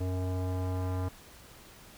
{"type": "tone with low-pass filter sweep", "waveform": "square", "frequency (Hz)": 92.1, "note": "F#2", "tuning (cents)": -7, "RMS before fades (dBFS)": -32, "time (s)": [0, 1.09], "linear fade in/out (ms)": 10, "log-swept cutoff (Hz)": [600, 1100], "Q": 1.4, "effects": ["pink hiss -53 dBFS RMS until 1.97 s"]}